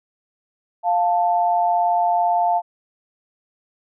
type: tone pair together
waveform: sine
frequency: 700.8 / 883 Hz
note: F5 / A5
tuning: +6 / +6 cents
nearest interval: major third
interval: 400 cents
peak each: -17 / -20 dBFS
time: 0.83-2.62 s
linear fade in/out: 50 ms
effects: none